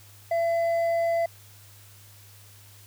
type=tone with hard clipping; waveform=sine; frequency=673 Hz; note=E5; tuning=36 cents sharp; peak=-23 dBFS; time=0.31-1.26 s; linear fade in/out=5 ms; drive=4 dB; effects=added 101 Hz sine -51 dBFS peak until 2.86 s + white hiss -53 dBFS RMS until 2.86 s